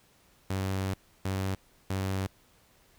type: tone bursts at uneven times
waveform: sawtooth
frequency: 95.8 Hz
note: G2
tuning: 39 cents flat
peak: -25 dBFS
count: 3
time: 0.5-0.94 / 1.25-1.55 / 1.9-2.27 s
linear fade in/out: 5 ms
effects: pink hiss -63 dBFS RMS until 2.98 s